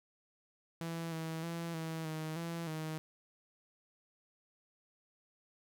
sawtooth tone with pitch steps, 166 / 161.6 / 168 / 161.7 / 157.3 / 167.8 / 157.3 Hz, E3 / E3 / E3 / E3 / D#3 / E3 / D#3, +12 / -34 / +33 / -33 / +19 / +31 / +19 cents, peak -34 dBFS, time 0.81-2.98 s, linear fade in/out 0 ms, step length 310 ms, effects none

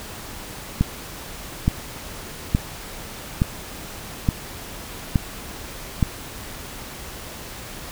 click train, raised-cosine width 5 ms, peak -4 dBFS, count 7, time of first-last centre 0.81-6.027 s, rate 1.15 Hz, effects pink hiss -36 dBFS RMS until 7.91 s

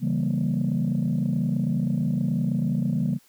sine chord, C# diminished seventh, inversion none, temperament equal with one note detuned, 138.59 / 164.81 / 194.19 / 233.1 Hz, C#3 / E3 / G3 / Bb3, 0 / 0 / -16 / 0 cents, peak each -26 dBFS, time 0-3.19 s, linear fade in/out 50 ms, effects tanh soft clip ceiling -16 dBFS + white hiss -59 dBFS RMS until 3.28 s

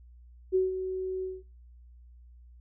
sine tone with ADSR envelope, 374.4 Hz, F#4, 20 cents sharp, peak -20 dBFS, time 0.52-1.43 s, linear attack 32 ms, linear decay 160 ms, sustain -10 dB, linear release 200 ms, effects noise-tail reverb RT60 0.3 s tail -26 dB re dry + added 60 Hz sine -50 dBFS peak until 2.6 s

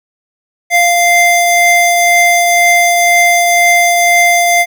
square tone pair together, 696 / 2086 Hz, F5 / C7, -6 / -6 cents, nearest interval octave + perfect fifth, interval 1900 cents, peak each -10 dBFS, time 0.7-4.66 s, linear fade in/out 50 ms, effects none

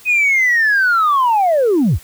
sine linear sweep, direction down, 2523 to 49 Hz, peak -9 dBFS, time 0.05-1.99 s, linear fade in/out 50 ms, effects tanh soft clip ceiling -8 dBFS + white hiss -43 dBFS RMS until 2.03 s

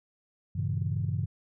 sine chord, G diminished seventh, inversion none, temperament equal, 98 / 116.54 / 138.59 / 164.81 Hz, G2 / Bb2 / Db3 / Fb3, 0 / 0 / 0 / 0 cents, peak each -30 / -34 / -32 / -35 dBFS, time 0.55-1.26 s, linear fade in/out 10 ms, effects tanh soft clip ceiling -18 dBFS

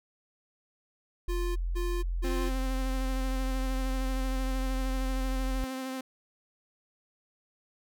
sine tone, 43.19 Hz, F1, 18 cents flat, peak -28 dBFS, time 1.28-5.64 s, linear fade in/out 0 ms
square tone bursts, 350.1 Hz, F4, 4 cents sharp, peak -34 dBFS, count 3, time 1.28-2.5 s, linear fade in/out 20 ms, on 280 ms, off 190 ms
sawtooth tone with vibrato, 261.6 Hz, C4, in tune, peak -30 dBFS, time 2.24-6.01 s, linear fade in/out 5 ms, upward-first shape sine, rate 13 Hz, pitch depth 18 cents each way
effects none

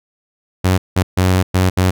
sawtooth tone bursts at uneven times, 92.5 Hz, F#2, in tune, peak -7 dBFS, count 5, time 0.64-0.78 / 0.96-1.03 / 1.17-1.43 / 1.54-1.7 / 1.77-1.91 s, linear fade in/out 10 ms, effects none

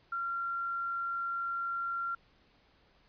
sine tone, 1376 Hz, F6, 26 cents flat, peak -32 dBFS, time 0.12-2.15 s, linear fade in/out 5 ms, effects pink hiss -66 dBFS RMS until 3.08 s + resampled to 11025 Hz

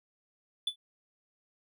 triangle tone with exponential decay, 3473 Hz, A7, 23 cents flat, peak -23 dBFS, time 0.67-0.76 s, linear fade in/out 5 ms, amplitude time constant 18 ms, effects none

